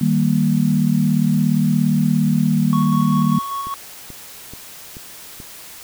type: chord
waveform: sine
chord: Eb major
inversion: none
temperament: equal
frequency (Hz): 155.56 / 196 / 233.1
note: Eb3 / G3 / Bb3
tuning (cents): 0 / 0 / 0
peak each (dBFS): -18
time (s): 0.01-3.39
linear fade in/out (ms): 5
type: tone with tremolo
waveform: triangle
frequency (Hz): 1108.7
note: C#6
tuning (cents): 0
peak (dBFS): -20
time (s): 2.73-3.74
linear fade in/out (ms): 0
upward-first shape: square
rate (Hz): 5.1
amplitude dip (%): 30
type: click train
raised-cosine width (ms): 3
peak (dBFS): -23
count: 5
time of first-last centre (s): 3.67-5.402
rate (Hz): 2.31
effects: white hiss -38 dBFS RMS until 5.83 s